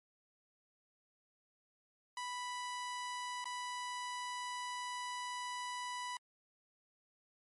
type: tone with dropouts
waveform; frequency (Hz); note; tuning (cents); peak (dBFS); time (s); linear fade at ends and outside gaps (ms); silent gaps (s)
sawtooth; 987.8; B5; 0; -36; 2.17-6.17; 2; 3.443-3.455
effects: MP3 48 kbps